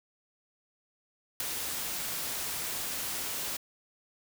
white noise with ADSR envelope, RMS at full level -28 dBFS, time 1.4-3.57 s, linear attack 4 ms, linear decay 6 ms, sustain -7 dB, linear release 6 ms, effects none

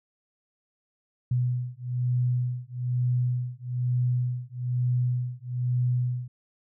sine beating tone pair, 123.47 / 124.57 Hz, B2 / B2, 0 / +15 cents, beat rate 1.1 Hz, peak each -27 dBFS, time 1.31-6.28 s, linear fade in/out 5 ms, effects none

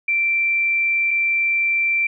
sine tone pair in turn, 2349 / 2349 Hz, D7 / D7, 0 / 0 cents, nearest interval unison, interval 0 cents, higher neither, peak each -16 dBFS, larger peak neither, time 0.08-1.11 / 1.11-2.07 s, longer first, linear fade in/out 5 ms, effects none

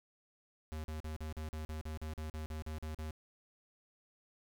square tone bursts, 77.9 Hz, D#2, 3 cents sharp, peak -40 dBFS, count 15, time 0.72-3.108 s, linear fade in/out 0 ms, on 120 ms, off 42 ms, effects none

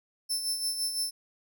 25% pulse tone with tremolo, 5300 Hz, E8, 9 cents sharp, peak -22 dBFS, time 0.29-1.11 s, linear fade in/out 20 ms, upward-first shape sine, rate 5.9 Hz, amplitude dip 55%, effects none

